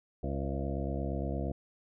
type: harmonic tone with a mistuned harmonic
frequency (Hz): 68.6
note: C#2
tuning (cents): -17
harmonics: 1 / 2 / 3 / 4 / 5 / 7 / 8 / 9 / 10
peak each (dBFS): -35 / -38 / -40 / -41 / -42 / -43 / -44 / -45 / -45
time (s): 0.23-1.52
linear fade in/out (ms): 5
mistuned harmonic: 9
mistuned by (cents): +31
effects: none